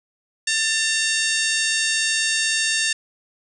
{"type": "harmonic tone with a mistuned harmonic", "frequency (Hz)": 914, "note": "A#5", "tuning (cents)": -34, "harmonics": [2, 3, 4, 5, 6, 7, 8, 9, 10], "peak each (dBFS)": [-24, -26, -27, -28, -29, -29, -30, -31, -31], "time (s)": [0.47, 2.93], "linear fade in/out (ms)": 5, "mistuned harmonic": 2, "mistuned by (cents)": -53, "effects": []}